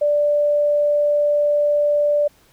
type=tone; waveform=sine; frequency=587.3 Hz; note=D5; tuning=in tune; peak=-14 dBFS; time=0.01-2.28 s; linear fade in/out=10 ms; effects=pink hiss -55 dBFS RMS until 2.52 s